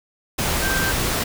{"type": "tone in noise", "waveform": "sine", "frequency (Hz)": 1568, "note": "G6", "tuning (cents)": 0, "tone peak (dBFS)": -23, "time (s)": [0.62, 0.92], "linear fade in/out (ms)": 10, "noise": "pink", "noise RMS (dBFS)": -22, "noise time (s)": [0.38, 1.24], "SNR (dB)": -4, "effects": []}